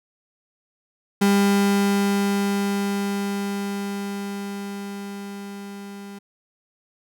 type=tone with level ramp; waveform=35% pulse; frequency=200 Hz; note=G3; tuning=35 cents sharp; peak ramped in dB=-13 to -34 dBFS; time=1.21-6.19 s; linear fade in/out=10 ms; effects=none